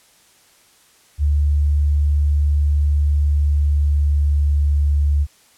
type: tone with pitch glide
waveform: sine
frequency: 73.1 to 72.47 Hz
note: D2 to D2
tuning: -7 to -22 cents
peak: -13 dBFS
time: 1.18-5.27 s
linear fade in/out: 50 ms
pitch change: -15 cents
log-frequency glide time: 3.07-4.88 s
effects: white hiss -53 dBFS RMS until 5.57 s + low-pass 11000 Hz 12 dB/octave